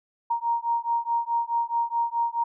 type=beating tone pair; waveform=sine; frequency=932.3 / 937 Hz; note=A#5 / A#5; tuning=0 / +9 cents; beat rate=4.7 Hz; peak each=-26 dBFS; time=0.3-2.44 s; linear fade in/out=10 ms; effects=none